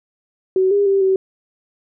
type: tone with pitch steps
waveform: sine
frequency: 376.5 / 404.2 / 392.1 / 381.4 Hz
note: F#4 / G#4 / G4 / G4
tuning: +30 / -47 / 0 / -47 cents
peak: -12 dBFS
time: 0.56-1.16 s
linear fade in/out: 2 ms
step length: 150 ms
effects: none